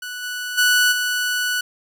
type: tone with level steps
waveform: sawtooth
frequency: 1480 Hz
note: F#6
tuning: in tune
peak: -25 / -22 / -10 / -16 dBFS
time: 0.02-1.61 s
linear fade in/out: 5 ms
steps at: 0.22 / 0.57 / 0.91 s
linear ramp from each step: 20 ms
effects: none